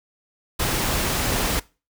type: noise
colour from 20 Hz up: pink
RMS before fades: -23 dBFS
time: 0.59-1.6 s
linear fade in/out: 10 ms
effects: noise-tail reverb RT60 0.3 s tail -21 dB re dry